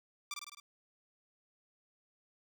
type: tone with echo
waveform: 10% pulse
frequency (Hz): 1174.7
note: D6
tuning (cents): 0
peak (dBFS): -29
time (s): 0.31-0.34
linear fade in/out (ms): 2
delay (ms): 52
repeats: 5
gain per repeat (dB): -3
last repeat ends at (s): 0.6
effects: none